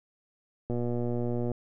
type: click train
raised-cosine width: 2 ms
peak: -19 dBFS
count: 99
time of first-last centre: 0.7-1.517 s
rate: 120 Hz
effects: none